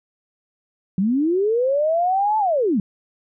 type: linear two-way sweep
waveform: sine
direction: up then down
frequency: 177.8 to 880 to 177.8 Hz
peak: -16 dBFS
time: 0.98-2.8 s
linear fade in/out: 2 ms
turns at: 2.38 s
effects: none